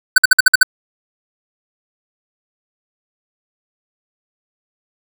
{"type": "tone bursts", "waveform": "square", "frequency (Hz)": 1512, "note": "F#6", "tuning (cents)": 37, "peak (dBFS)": -4, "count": 7, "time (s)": [0.16, 0.631], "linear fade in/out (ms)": 5, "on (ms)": 21, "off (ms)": 54, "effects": []}